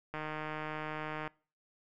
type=click train; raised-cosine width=0.5 ms; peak=-24 dBFS; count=176; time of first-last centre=0.14-1.276 s; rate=154 Hz; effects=noise-tail reverb RT60 0.4 s tail -24 dB re dry